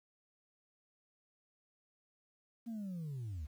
sine linear sweep, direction down, 237.7 to 67.1 Hz, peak -37 dBFS, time 2.66-3.47 s, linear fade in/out 20 ms, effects tanh soft clip ceiling -38 dBFS + 11-bit

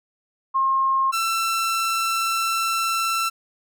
sine / sawtooth tone pair in turn, 1070 / 1340.4 Hz, C6 / E6, +38 / +29 cents, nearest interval major third, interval 391 cents, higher second, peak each -17 dBFS, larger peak neither, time 0.54-1.12 / 1.12-3.3 s, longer second, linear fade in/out 20 ms, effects none

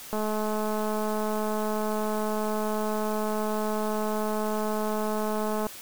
click train, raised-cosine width 1 ms, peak -17 dBFS, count 1186, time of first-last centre 0.13-5.667 s, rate 214 Hz, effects white hiss -43 dBFS RMS until 5.81 s

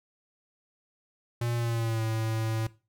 square tone with pitch glide, 118.7 to 111.39 Hz, A#2 to A2, +32 to +22 cents, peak -28 dBFS, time 1.41-2.67 s, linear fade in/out 5 ms, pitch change -110 cents, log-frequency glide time 1.56-2.03 s, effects noise-tail reverb RT60 0.3 s tail -18 dB re dry

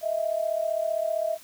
sine tone pair together, 630.6 / 666 Hz, D#5 / E5, +23 / +18 cents, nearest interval minor second, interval 95 cents, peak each -27 dBFS, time 0.01-1.38 s, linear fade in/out 50 ms, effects white hiss -50 dBFS RMS until 1.43 s

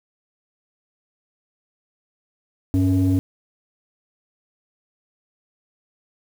sine tone pair together, 98 / 276.7 Hz, G2 / C#4, 0 / -3 cents, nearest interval octave + tritone, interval 1797 cents, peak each -16 dBFS, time 2.74-3.19 s, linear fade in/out 0 ms, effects tanh soft clip ceiling -12 dBFS + 7-bit

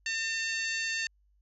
harmonic tone, 902 Hz, A5, 43 cents sharp, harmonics 2 / 3 / 4 / 5 / 6 / 7 / 8, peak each -33 / -35 / -43 / -38 / -49 / -42 / -44 dBFS, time 0.06-1.07 s, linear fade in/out 2 ms, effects added 50 Hz sine -64 dBFS peak until 1.41 s

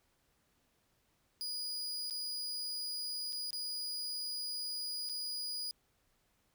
40% pulse tone with dropouts, 4909 Hz, D#8, 24 cents flat, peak -36 dBFS, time 1.41-5.71 s, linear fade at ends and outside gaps 0 ms, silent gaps 2.099-2.108 / 3.324-3.329 / 3.506-3.53 / 5.09-5.096 s, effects pink hiss -75 dBFS RMS until 6.54 s

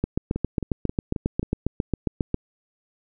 two click trains, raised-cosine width 3 ms, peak -14 / -9 dBFS, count 5 / 18, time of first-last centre 0.36-1.43 / 0.04-2.344 s, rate 3.74 / 7.38 Hz, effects none

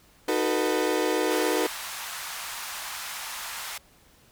35% pulse chord, B dominant seventh, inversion first, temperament equal with one note detuned, 311.1 / 370 / 446.7 / 493.9 Hz, D#4 / F#4 / A4 / B4, 0 / 0 / +26 / 0 cents, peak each -27 dBFS, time 0.28-1.67 s, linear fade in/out 5 ms
pink band-pass noise, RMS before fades -36 dBFS, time 1.3-3.78 s, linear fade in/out 5 ms, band 860 to 16000 Hz, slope 24 dB/octave
effects pink hiss -58 dBFS RMS until 4.31 s

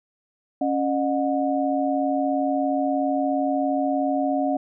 sine tone cluster, 275.9 / 611 / 728 Hz, C#4 / D#5 / F#5, -8 / -32 / -28 cents, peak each -23 / -26 / -25 dBFS, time 0.61-4.57 s, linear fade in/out 5 ms, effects none

